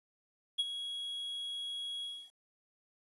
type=tone with ADSR envelope; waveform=triangle; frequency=3322 Hz; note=G#7; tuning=in tune; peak=-25 dBFS; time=0.58-2.31 s; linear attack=18 ms; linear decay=33 ms; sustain=-11 dB; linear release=280 ms; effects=resampled to 24000 Hz + 11-bit